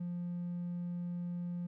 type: tone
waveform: triangle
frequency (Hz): 175.1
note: F3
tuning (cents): +5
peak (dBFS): -33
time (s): 0-1.67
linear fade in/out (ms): 10
effects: tanh soft clip ceiling -31 dBFS